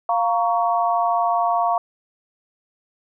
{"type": "chord", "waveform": "sine", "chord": "Bb minor", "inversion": "second", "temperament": "just", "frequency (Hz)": [699.2, 932.3, 1118.8], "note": ["F5", "Bb5", "Db6"], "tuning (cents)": [2, 0, 16], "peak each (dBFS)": [-19, -23, -23], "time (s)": [0.09, 1.78], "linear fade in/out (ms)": 2, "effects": []}